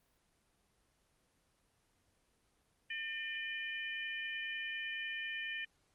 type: harmonic tone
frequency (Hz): 602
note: D5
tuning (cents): +43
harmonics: 3 / 4 / 5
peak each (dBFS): -41 / -43 / -45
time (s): 2.9-5.65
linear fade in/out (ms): 5
effects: pink hiss -75 dBFS RMS until 5.94 s + Opus 24 kbps